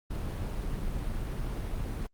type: noise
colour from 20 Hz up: brown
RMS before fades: -33 dBFS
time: 0.1-2.07 s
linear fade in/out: 10 ms
effects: Opus 32 kbps